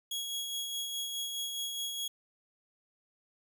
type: tone with tremolo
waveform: sawtooth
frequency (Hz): 3322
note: G#7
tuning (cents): 0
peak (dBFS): -30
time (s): 0.11-2.08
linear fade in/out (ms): 5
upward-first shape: sine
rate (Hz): 4.8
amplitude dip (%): 35
effects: none